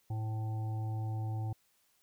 harmonic tone with a mistuned harmonic, 109.8 Hz, A2, 3 cents flat, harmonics 1 / 3 / 5 / 7 / 8, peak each -33 / -49 / -57 / -48 / -56 dBFS, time 0.1-1.53 s, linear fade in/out 5 ms, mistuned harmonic 5, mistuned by -50 cents, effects white hiss -72 dBFS RMS until 2.02 s

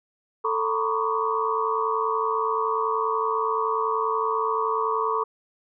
sine tone cluster, 443.3 / 938 / 1008 / 1122 / 1213 Hz, A4 / A#5 / B5 / C#6 / D#6, +13 / +11 / +35 / +21 / -44 cents, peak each -27 / -30 / -29 / -26 / -32 dBFS, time 0.44-5.24 s, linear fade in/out 10 ms, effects none

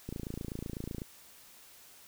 click train, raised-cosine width 3 ms, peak -25 dBFS, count 27, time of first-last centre 0.09-1.019 s, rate 28 Hz, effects white hiss -56 dBFS RMS until 2.07 s

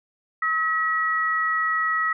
sine tone pair together, 1283.4 / 1923 Hz, E6 / B6, -47 / -47 cents, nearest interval perfect fifth, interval 700 cents, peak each -23 dBFS, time 0.42-2.13 s, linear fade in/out 5 ms, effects none

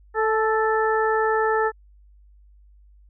harmonic tone with a mistuned harmonic, 440 Hz, A4, in tune, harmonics 1 / 2 / 3 / 4, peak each -21 / -24 / -26 / -27 dBFS, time 0.14-1.72 s, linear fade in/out 50 ms, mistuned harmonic 2, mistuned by -20 cents, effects added 50 Hz sine -49 dBFS peak until 3.09 s

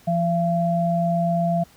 sine tone pair together, 170.74 / 681 Hz, F3 / F5, -39 / -44 cents, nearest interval 2 octaves, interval 2395 cents, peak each -21 dBFS, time 0.07-1.64 s, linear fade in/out 10 ms, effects pink hiss -53 dBFS RMS until 1.76 s

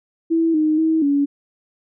sine tone with pitch steps, 328.4 / 309.2 / 320.1 / 283.7 Hz, E4 / D#4 / D#4 / C#4, -6 / -11 / +49 / +40 cents, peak -14 dBFS, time 0.3-1.26 s, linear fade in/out 20 ms, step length 240 ms, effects none

